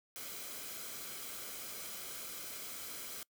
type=noise with comb filter; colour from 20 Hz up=white; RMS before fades=-45 dBFS; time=0.16-3.23 s; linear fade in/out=0 ms; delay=1.1 ms; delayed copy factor=-0.5; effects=noise-tail reverb RT60 0.1 s tail -24 dB re dry